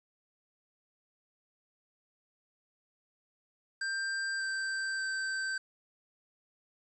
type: tone with pitch steps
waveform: square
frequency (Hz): 1575 / 1564.1 / 1553.3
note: G6 / G6 / G6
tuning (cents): +8 / -4 / -16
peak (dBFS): -33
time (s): 3.81-5.58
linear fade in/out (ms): 5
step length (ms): 590
effects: resampled to 22050 Hz + 10-bit